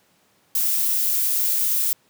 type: noise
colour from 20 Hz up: violet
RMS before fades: -21 dBFS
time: 0.55-1.93 s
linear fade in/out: 2 ms
effects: pink hiss -61 dBFS RMS until 2.09 s + high-pass 150 Hz 12 dB/octave